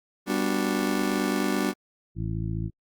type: chord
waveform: 40% pulse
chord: G major seventh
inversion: none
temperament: just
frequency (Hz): 196 / 245 / 294 / 367.5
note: G3 / B3 / D4 / F#4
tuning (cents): 0 / -14 / +2 / -12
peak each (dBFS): -28 / -29 / -28 / -30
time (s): 0.26-1.74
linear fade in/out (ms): 50
type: harmonic tone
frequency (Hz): 54.9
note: A1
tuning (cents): -3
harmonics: 1 / 2 / 3 / 4 / 5 / 6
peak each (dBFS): -33 / -30 / -32 / -42 / -43 / -39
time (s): 2.15-2.71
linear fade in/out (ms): 50
effects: Opus 48 kbps